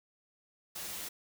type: noise with comb filter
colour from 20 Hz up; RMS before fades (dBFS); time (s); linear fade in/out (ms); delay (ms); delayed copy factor
white; -41; 0.75-1.09; 10; 7.5; -0.65
effects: none